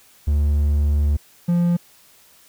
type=tone pair in turn; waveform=triangle; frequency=73.3 / 173.43 Hz; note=D2 / F3; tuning=-3 / -12 cents; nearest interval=octave + minor third; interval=1491 cents; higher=second; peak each=-13 dBFS; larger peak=neither; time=0.27-1.17 / 1.48-1.77 s; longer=first; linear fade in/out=10 ms; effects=white hiss -52 dBFS RMS until 2.48 s